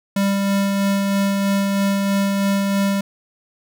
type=tone with tremolo; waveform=square; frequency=197.9 Hz; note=G3; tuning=17 cents sharp; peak=-16 dBFS; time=0.16-3.01 s; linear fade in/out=5 ms; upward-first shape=sine; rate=3.1 Hz; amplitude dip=25%; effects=none